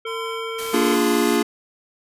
harmonic tone, 452.2 Hz, A4, 47 cents sharp, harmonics 1 / 3 / 5 / 7, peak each -28 / -33 / -35 / -36 dBFS, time 0.05-0.95 s, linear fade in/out 5 ms
square tone with tremolo, 1023 Hz, C6, 39 cents flat, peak -31 dBFS, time 0.06-1.26 s, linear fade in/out 20 ms, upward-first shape triangle, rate 1.5 Hz, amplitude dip 60%
white noise, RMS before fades -33 dBFS, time 0.58-1.37 s, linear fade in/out 10 ms
square chord, Bb dominant seventh, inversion none, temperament equal with one note detuned, 233.1 / 292.1 / 349.2 / 415.3 Hz, Bb3 / D4 / F4 / Ab4, 0 / -9 / 0 / 0 cents, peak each -23 dBFS, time 0.73-1.43 s, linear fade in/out 10 ms
effects resampled to 32000 Hz

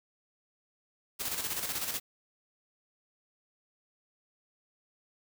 white noise with tremolo, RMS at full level -33 dBFS, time 1.19-2 s, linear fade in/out 20 ms, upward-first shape square, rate 16 Hz, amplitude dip 50%, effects none

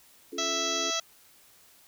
sine chord, Db augmented, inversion none, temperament just, 277.2 / 346.5 / 433.1 Hz, Db4 / F4 / A4, 0 / -14 / -27 cents, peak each -40 dBFS, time 0.32-0.91 s, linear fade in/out 10 ms
harmonic tone, 659.3 Hz, E5, in tune, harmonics 1 / 2 / 3 / 4 / 5 / 6 / 7 / 8 / 9 / 10, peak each -36 / -35 / -40 / -39 / -34 / -36 / -40 / -39 / -34 / -39 dBFS, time 0.38-1 s, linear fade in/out 5 ms
effects white hiss -58 dBFS RMS until 1.87 s

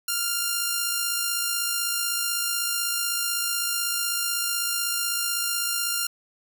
5% pulse tone with amplitude modulation, 1396.9 Hz, F6, in tune, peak -11 dBFS, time 0.08-6.07 s, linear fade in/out 5 ms, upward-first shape sine, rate 56 Hz, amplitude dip 30%, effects none

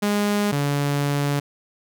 sawtooth tone pair in turn, 205.8 / 143.13 Hz, G#3 / D3, -16 / -44 cents, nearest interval tritone, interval 628 cents, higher first, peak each -15 / -16 dBFS, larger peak first, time 0.02-0.52 / 0.52-1.4 s, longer second, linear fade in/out 10 ms, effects none

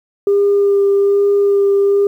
sine tone with vibrato, 400.8 Hz, G4, 38 cents sharp, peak -8 dBFS, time 0.27-2.07 s, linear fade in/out 2 ms, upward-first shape sine, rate 1.2 Hz, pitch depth 12 cents each way, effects tanh soft clip ceiling -6 dBFS + 8-bit

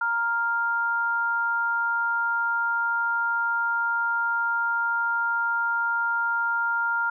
sine tone pair together, 933 / 1399.5 Hz, A#5 / F6, +1 / +3 cents, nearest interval perfect fifth, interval 702 cents, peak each -28 / -23 dBFS, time 0.01-7.1 s, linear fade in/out 5 ms, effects none

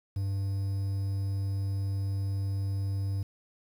triangle tone with quantisation, 98 Hz, G2, in tune, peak -26 dBFS, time 0.16-3.23 s, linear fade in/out 5 ms, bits 9, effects none

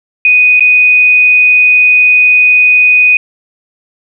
sine tone with dropouts, 2488 Hz, D#7, 1 cent flat, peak -3 dBFS, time 0.25-3.17 s, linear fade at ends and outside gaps 2 ms, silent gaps 0.596-0.606 s, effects none

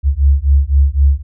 sine beating tone pair, 67.9 / 71.8 Hz, C#2 / D2, -35 / -39 cents, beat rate 3.9 Hz, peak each -11 dBFS, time 0.03-1.23 s, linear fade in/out 50 ms, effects none

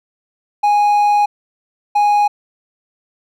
triangle tone bursts at uneven times, 827 Hz, G#5, 8 cents flat, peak -8 dBFS, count 2, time 0.63-1.26 / 1.95-2.28 s, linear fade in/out 10 ms, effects none

